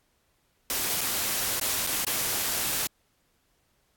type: noise with dropouts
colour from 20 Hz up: white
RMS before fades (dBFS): -28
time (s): 0.7-2.87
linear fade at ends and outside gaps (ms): 1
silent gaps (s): 1.009-1.013 / 1.598-1.613 / 1.867-1.872 / 2.047-2.067
effects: pink hiss -70 dBFS RMS until 3.96 s + AAC 64 kbps